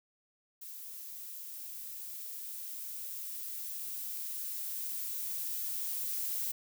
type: noise with level ramp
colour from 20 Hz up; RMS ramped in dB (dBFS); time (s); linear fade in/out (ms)
violet; -46 to -35; 0.61-6.52; 10
effects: none